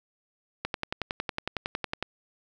click train, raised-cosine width 0.3 ms, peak -13 dBFS, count 16, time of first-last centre 0.65-2.026 s, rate 10.9 Hz, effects none

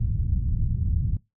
white low-pass noise, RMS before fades -24 dBFS, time 0-1.17 s, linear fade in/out 5 ms, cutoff 120 Hz, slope 24 dB/octave, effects noise-tail reverb RT60 0.2 s tail -20 dB re dry

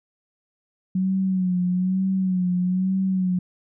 sine tone with vibrato, 185 Hz, F#3, in tune, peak -19 dBFS, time 0.95-3.39 s, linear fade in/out 5 ms, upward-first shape sine, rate 1.1 Hz, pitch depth 54 cents each way, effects none

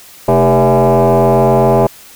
sine tone with frequency modulation, 131.7 Hz, C3, 12 cents sharp, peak -5 dBFS, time 0.28-1.87 s, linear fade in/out 5 ms, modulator 176 Hz, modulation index 4.2, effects tanh soft clip ceiling -3 dBFS + white hiss -38 dBFS RMS until 2.15 s

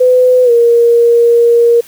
sine tone with pitch glide, 504 to 470.2 Hz, B4 to A#4, +35 to +15 cents, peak -4 dBFS, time 0-1.81 s, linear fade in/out 10 ms, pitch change -120 cents, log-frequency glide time 0.44-0.51 s, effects white hiss -38 dBFS RMS until 1.87 s

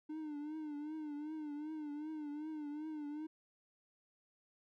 triangle tone with vibrato, 302.2 Hz, D4, 50 cents sharp, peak -39 dBFS, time 0.09-3.27 s, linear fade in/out 10 ms, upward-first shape triangle, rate 2.6 Hz, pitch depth 85 cents each way, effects none

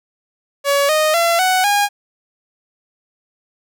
sawtooth tone with pitch steps, 564 / 618.6 / 678.5 / 744.2 / 816.3 Hz, C#5 / D#5 / E5 / F#5 / G#5, +30 / -10 / +50 / +10 / -30 cents, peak -9 dBFS, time 0.64-1.89 s, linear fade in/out 50 ms, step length 250 ms, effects none

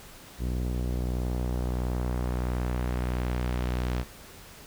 sawtooth tone with low-pass filter sweep, 61.5 Hz, B1, 7 cents flat, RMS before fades -29 dBFS, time 0.38-4.05 s, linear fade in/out 50 ms, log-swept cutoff 350 to 5000 Hz, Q 0.78, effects pink hiss -48 dBFS RMS until 4.66 s

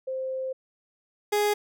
sine / 30% pulse tone pair in turn, 523.3 / 415.3 Hz, C5 / G#4, 0 / 0 cents, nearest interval major third, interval 400 cents, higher first, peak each -28 / -19 dBFS, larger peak second, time 0.07-0.53 / 1.32-1.54 s, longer first, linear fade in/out 10 ms, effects none

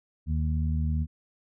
harmonic tone, 77.78 Hz, D#2, in tune, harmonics 1 / 2 / 3, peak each -25 / -31 / -35 dBFS, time 0.26-1.07 s, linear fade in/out 50 ms, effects none

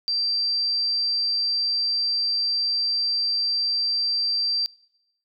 sine tone, 4699 Hz, D8, in tune, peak -21 dBFS, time 0.08-4.66 s, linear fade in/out 0 ms, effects noise-tail reverb RT60 0.9 s tail -25 dB re dry

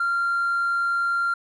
triangle tone with hard clipping, 1385 Hz, F6, 15 cents flat, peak -20 dBFS, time 0-1.34 s, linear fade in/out 5 ms, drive 2 dB, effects resampled to 24000 Hz

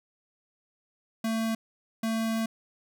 square tone pair in turn, 224.3 / 224.3 Hz, A3 / A3, +34 / +34 cents, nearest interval unison, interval 0 cents, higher neither, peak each -27 / -27 dBFS, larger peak neither, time 1.24-1.55 / 2.03-2.46 s, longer second, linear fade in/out 5 ms, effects none

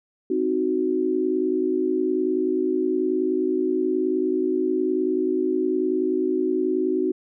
sine chord, C diminished, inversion none, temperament equal with one note detuned, 260.4 / 311.1 / 370 Hz, C4 / Eb4 / Gb4, -8 / 0 / 0 cents, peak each -27 / -25 / -22 dBFS, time 0.3-7.12 s, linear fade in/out 5 ms, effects none

